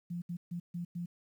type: tone bursts at uneven times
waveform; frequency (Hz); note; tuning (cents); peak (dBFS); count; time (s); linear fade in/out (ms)
sine; 173.6; F3; -10; -35; 5; 0.1-0.22 / 0.29-0.37 / 0.51-0.6 / 0.74-0.85 / 0.95-1.06; 10
effects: 11-bit